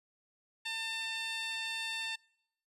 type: tone with band-pass filter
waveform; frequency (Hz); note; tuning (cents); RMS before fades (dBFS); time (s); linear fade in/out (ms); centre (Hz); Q
15% pulse; 898; A5; +35; -38; 0.65-2.16; 10; 3900; 1
effects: noise-tail reverb RT60 0.8 s tail -26 dB re dry + resampled to 32000 Hz